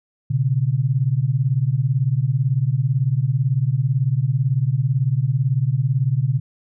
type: beating tone pair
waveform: sine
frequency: 122.3 / 140.3 Hz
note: B2 / C#3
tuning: -16 / +21 cents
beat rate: 18 Hz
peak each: -19 dBFS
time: 0.3-6.4 s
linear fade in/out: 10 ms
effects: none